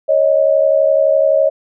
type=tone pair together; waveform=sine; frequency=553 / 624.8 Hz; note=C#5 / D#5; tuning=-4 / +7 cents; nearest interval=major second; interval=211 cents; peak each=-12 dBFS; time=0.08-1.5 s; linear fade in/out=20 ms; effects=none